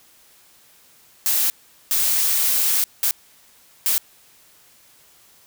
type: noise bursts at uneven times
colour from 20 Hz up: blue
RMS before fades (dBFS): -19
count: 4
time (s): 1.26-1.5 / 1.91-2.84 / 3.03-3.11 / 3.86-3.98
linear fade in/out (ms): 0
effects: white hiss -53 dBFS RMS until 5.46 s